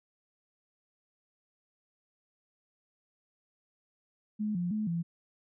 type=tone with pitch steps; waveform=sine; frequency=212.1 / 175.8 / 214.3 / 169 Hz; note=G#3 / F3 / A3 / E3; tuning=+37 / +12 / -45 / +43 cents; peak=-29 dBFS; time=4.39-5.03 s; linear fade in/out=20 ms; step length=160 ms; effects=none